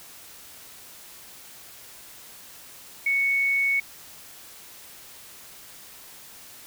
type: tone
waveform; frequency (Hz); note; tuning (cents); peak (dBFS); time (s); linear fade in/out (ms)
sine; 2217; C#7; 0; -20; 3.06-3.8; 5
effects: white hiss -46 dBFS RMS until 6.66 s